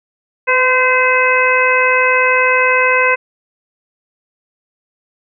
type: harmonic tone with a mistuned harmonic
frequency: 513 Hz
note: C5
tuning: 34 cents flat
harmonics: 1 / 2 / 3 / 4 / 5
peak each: -16 / -16 / -16 / -16 / -16 dBFS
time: 0.47-3.16 s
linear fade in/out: 20 ms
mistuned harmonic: 1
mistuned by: -23 cents
effects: none